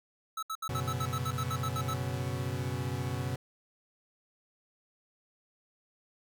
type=tone bursts; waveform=square; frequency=1304 Hz; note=E6; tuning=19 cents flat; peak=-34 dBFS; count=13; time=0.37-1.939 s; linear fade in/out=5 ms; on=57 ms; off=69 ms
type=chord; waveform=40% pulse; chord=F# suspended fourth; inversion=none; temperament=equal; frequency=92.5 / 123.47 / 138.59 Hz; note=F#2 / B2 / C#3; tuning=0 / 0 / 0 cents; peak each=-37 / -34 / -37 dBFS; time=0.69-3.36 s; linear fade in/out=5 ms
effects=none